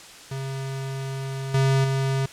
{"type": "tone with level steps", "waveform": "square", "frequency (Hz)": 134.8, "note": "C#3", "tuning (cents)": -48, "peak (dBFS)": [-29, -18, -22], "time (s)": [0.31, 2.26], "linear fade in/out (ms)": 5, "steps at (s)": [1.54, 1.84], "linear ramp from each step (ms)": 5, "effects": ["white hiss -44 dBFS RMS until 2.32 s", "low-pass 8000 Hz 12 dB/octave"]}